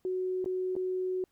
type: tone with dropouts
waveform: sine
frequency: 370 Hz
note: F#4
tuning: in tune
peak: -29 dBFS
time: 0.05-1.24 s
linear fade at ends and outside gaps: 1 ms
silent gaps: 0.444-0.459 / 0.754-0.764 s
effects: pink hiss -74 dBFS RMS until 1.31 s